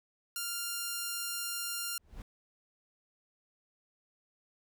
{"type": "tone", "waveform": "5% pulse", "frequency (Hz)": 1396.9, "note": "F6", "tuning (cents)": 0, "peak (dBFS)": -23, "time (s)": [0.36, 1.98], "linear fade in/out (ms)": 2}
{"type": "noise with exponential growth", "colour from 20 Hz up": "brown", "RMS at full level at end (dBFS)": -40, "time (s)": [1.94, 2.22], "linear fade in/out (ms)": 2, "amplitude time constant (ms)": 59}
{"effects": []}